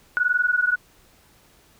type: tone pair together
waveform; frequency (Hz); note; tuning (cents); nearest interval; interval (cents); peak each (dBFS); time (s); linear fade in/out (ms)
sine; 1457 / 1478.2; F#6 / F#6; -27 / -2; unison; 25; -21 / -21; 0.17-0.76; 0
effects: pink hiss -56 dBFS RMS until 1.79 s